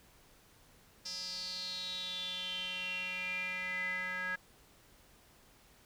square tone with band-pass filter sweep, 183.3 Hz, F#3, 16 cents flat, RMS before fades -39 dBFS, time 1.05-4.36 s, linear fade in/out 10 ms, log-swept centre 5200 to 1700 Hz, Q 8.9, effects pink hiss -63 dBFS RMS until 5.85 s

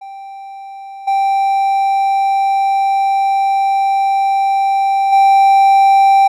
triangle tone with level steps, 784 Hz, G5, in tune, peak -26 / -9 / -4 dBFS, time 0.01-6.28 s, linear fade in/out 10 ms, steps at 1.07 / 5.12 s, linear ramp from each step 10 ms, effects none

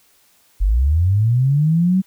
sine linear sweep, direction up, 42.43 to 192.8 Hz, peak -12 dBFS, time 0.6-2.02 s, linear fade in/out 20 ms, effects white hiss -56 dBFS RMS until 2.06 s

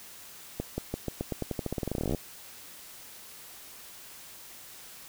accelerating click train, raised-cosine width 2 ms, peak -17 dBFS, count 26, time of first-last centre 0.6-2.148 s, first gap 180 ms, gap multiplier 0.89, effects white hiss -48 dBFS RMS until 5.08 s

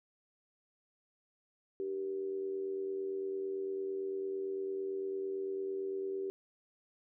sine tone with amplitude modulation, 387.4 Hz, G4, 20 cents flat, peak -32 dBFS, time 1.8-6.3 s, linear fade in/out 0 ms, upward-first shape sine, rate 88.9 Hz, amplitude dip 55%, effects none

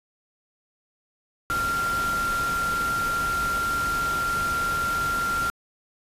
sine tone in noise, 1382 Hz, F6, 19 cents flat, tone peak -23 dBFS, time 1.5-5.5 s, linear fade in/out 0 ms, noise pink, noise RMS -33 dBFS, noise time 1.5-5.5 s, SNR +7 dB, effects resampled to 32000 Hz

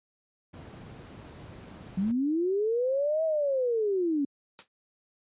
brown noise, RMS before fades -40 dBFS, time 0.53-2.12 s, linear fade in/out 10 ms
sine linear two-way sweep, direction up then down, 180.8 to 650 to 270.6 Hz, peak -24 dBFS, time 1.97-4.25 s, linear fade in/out 5 ms, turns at 3.24 s
white noise with exponential decay, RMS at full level -39 dBFS, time 4.59-4.68 s, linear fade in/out 0 ms, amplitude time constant 19 ms
effects high-pass 100 Hz 12 dB/octave + resampled to 8000 Hz

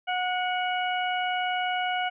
harmonic tone with a mistuned harmonic, 730 Hz, F#5, 24 cents flat, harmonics 1 / 2 / 3 / 4, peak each -27 / -32 / -34 / -34 dBFS, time 0.07-2.1 s, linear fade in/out 20 ms, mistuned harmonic 3, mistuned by +35 cents, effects none

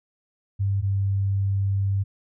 sine tone pair in turn, 98.8 / 98.34 Hz, G2 / G2, +14 / +6 cents, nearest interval unison, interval 8 cents, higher first, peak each -20 / -20 dBFS, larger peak neither, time 0.59-0.82 / 0.82-2.04 s, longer second, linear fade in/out 20 ms, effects none

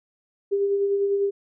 sine tone with tremolo, 399.4 Hz, G4, 32 cents sharp, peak -18 dBFS, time 0.51-1.31 s, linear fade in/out 20 ms, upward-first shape sine, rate 10 Hz, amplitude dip 35%, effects none

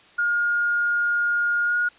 sine tone with pitch glide, 1423 to 1439.5 Hz, F6 to F#6, +32 to -48 cents, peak -19 dBFS, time 0.18-1.89 s, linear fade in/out 10 ms, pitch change +20 cents, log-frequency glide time 1.64-1.76 s, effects white hiss -52 dBFS RMS until 1.98 s + resampled to 8000 Hz

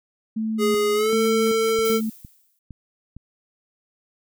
sine tone with tremolo, 220 Hz, A3, in tune, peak -22 dBFS, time 0.36-2.1 s, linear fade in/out 10 ms, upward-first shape square, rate 1.3 Hz, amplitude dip 70%
square tone with pitch glide, 415.3 to 447.7 Hz, G#4 to A4, 0 to +30 cents, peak -19 dBFS, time 0.58-2.01 s, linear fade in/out 50 ms, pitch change +130 cents, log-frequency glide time 0.94-1.14 s
click train, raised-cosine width 5 ms, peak -27 dBFS, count 4, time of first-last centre 1.79-3.166 s, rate 2.18 Hz
violet noise with exponential decay, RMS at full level -30 dBFS, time 1.85-2.59 s, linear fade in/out 1 ms, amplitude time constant 160 ms
effects none

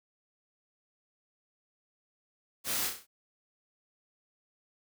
white noise with echo, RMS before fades -33 dBFS, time 2.64-2.91 s, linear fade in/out 50 ms, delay 32 ms, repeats 5, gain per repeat -5 dB, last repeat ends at 3.07 s, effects none

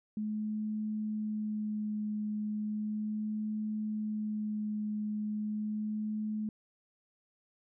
sine tone with vibrato, 212.8 Hz, G#3, 42 cents sharp, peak -32 dBFS, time 0.17-6.49 s, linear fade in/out 2 ms, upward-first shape sine, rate 0.36 Hz, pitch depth 12 cents each way, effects none

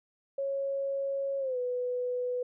sine tone with pitch glide, 550 to 495.7 Hz, C#5 to B4, -14 to +6 cents, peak -29 dBFS, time 0.38-2.43 s, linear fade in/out 5 ms, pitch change -180 cents, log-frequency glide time 1.39-1.58 s, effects none

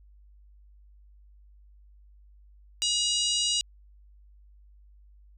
harmonic tone, 960 Hz, B5, 49 cents flat, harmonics 3 / 4 / 5 / 6 / 7 / 8 / 9, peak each -28 / -30 / -32 / -34 / -35 / -36 / -37 dBFS, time 2.82-3.61 s, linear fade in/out 0 ms, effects added 50 Hz sine -52 dBFS peak until 5.37 s

